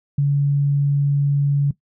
sine tone, 142.1 Hz, C#3, 43 cents sharp, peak -14 dBFS, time 0.18-1.71 s, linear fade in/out 5 ms, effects noise-tail reverb RT60 0.1 s tail -17 dB re dry

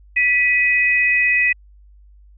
sine tone pair together, 1968 / 2516 Hz, B6 / D#7, -7 / +19 cents, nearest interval major third, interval 426 cents, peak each -16 dBFS, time 0.16-1.53 s, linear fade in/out 10 ms, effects added 50 Hz sine -44 dBFS peak until 2.37 s

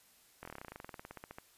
slowing click train, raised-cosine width 0.5 ms, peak -30 dBFS, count 23, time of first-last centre 0.43-1.385 s, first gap 22 ms, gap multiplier 1.06, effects white hiss -65 dBFS RMS until 1.57 s + resampled to 32000 Hz

